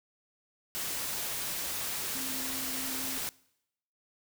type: tone in noise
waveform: sine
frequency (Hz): 263.2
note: C4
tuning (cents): +10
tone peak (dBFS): -42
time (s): 2.15-3.18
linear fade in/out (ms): 0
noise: white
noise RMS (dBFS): -35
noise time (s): 0.75-3.29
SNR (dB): -10
effects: noise-tail reverb RT60 0.8 s tail -23 dB re dry